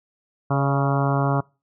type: harmonic tone with a mistuned harmonic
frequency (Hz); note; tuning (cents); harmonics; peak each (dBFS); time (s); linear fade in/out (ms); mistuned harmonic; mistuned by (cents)
138.59; C#3; 0; 1 / 2 / 3 / 4 / 5 / 6 / 7 / 8 / 9 / 10; -20 / -27 / -30 / -30 / -28 / -31 / -31 / -30 / -33 / -34; 0.5-1.41; 10; 4; +38
effects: noise-tail reverb RT60 0.3 s tail -25 dB re dry